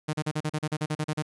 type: tone bursts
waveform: sawtooth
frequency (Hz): 153.2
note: D#3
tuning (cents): -27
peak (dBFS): -22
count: 13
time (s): 0.08-1.225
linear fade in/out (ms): 10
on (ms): 53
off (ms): 38
effects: resampled to 24000 Hz + 10-bit